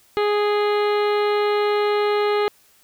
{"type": "harmonic tone with a mistuned harmonic", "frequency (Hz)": 415.3, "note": "G#4", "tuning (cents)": 0, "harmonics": [1, 2, 3, 4, 5, 6, 7, 8, 9, 10], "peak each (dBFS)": [-18, -26, -27, -35, -32, -38, -37, -40, -41, -38], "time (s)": [0.17, 2.48], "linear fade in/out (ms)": 0, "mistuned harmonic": 6, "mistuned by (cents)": -26, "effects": ["white hiss -56 dBFS RMS until 2.83 s"]}